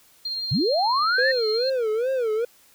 sine tone with tremolo, 4202 Hz, C8, 7 cents sharp, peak -25 dBFS, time 0.25-1.7 s, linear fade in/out 5 ms, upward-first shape sine, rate 17 Hz, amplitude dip 25%
sine linear sweep, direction up, 95.5 to 1864.7 Hz, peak -19 dBFS, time 0.51-1.32 s, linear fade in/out 10 ms
triangle tone with vibrato, 478.1 Hz, A#4, 44 cents sharp, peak -19 dBFS, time 1.18-2.45 s, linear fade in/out 5 ms, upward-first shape sine, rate 2.4 Hz, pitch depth 190 cents each way
effects white hiss -56 dBFS RMS until 2.74 s

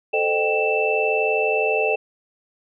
sine tone cluster, 438.9 / 518 / 610 / 780 / 2657 Hz, A4 / C5 / D#5 / G5 / E7, -4 / -17 / -34 / -9 / +13 cents, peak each -22 / -27 / -25 / -26 / -23 dBFS, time 0.13-1.96 s, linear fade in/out 10 ms, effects none

